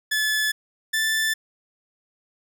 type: tone pair in turn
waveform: sawtooth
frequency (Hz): 1726 / 1761.2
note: A6 / A6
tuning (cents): -34 / +1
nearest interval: unison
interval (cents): 35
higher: second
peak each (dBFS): -17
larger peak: neither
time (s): 0.11-0.52 / 0.93-1.34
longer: neither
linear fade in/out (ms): 10
effects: none